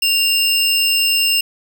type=tone pair together; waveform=square; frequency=2789 / 5265 Hz; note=F7 / E8; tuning=-3 / -3 cents; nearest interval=major seventh; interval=1100 cents; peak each=-15 / -19 dBFS; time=0.02-1.41 s; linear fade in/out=5 ms; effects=none